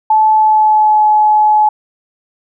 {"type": "tone with pitch glide", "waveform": "sine", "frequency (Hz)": [867, 851.6], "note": ["A5", "G#5"], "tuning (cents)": [-26, 43], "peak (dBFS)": -6, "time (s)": [0.1, 1.69], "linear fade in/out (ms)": 5, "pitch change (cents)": -31, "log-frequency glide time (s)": [0.31, 1.06], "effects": []}